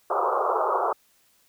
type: band-pass noise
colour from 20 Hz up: white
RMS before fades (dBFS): -24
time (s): 0.1-0.93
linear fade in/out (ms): 5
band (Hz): 370 to 1300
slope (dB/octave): 96
effects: white hiss -63 dBFS RMS until 1.48 s